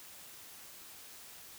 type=silence; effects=white hiss -52 dBFS RMS until 1.58 s